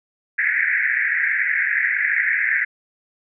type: band-pass noise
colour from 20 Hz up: pink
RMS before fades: -20 dBFS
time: 0.38-2.65 s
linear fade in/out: 10 ms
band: 1600 to 2200 Hz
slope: 96 dB/octave
effects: none